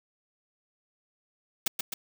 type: noise with echo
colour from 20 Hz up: white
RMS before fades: -26 dBFS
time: 1.66-1.68 s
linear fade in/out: 5 ms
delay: 130 ms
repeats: 2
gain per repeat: -4 dB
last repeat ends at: 1.94 s
effects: none